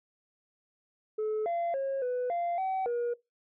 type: tone with pitch steps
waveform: sine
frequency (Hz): 431 / 685 / 543 / 496.9 / 692 / 761 / 477.9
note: A4 / F5 / C#5 / B4 / F5 / F#5 / A#4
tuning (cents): -36 / -34 / -36 / +11 / -16 / +48 / +43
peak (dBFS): -26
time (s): 1.18-3.14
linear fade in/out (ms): 10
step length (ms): 280
effects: noise-tail reverb RT60 0.2 s tail -21 dB re dry + tanh soft clip ceiling -27 dBFS